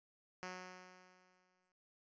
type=tone with exponential decay; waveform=5% pulse; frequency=183.3 Hz; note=F#3; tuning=16 cents flat; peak=-32 dBFS; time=0.43-1.72 s; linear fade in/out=0 ms; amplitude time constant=280 ms; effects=resampled to 16000 Hz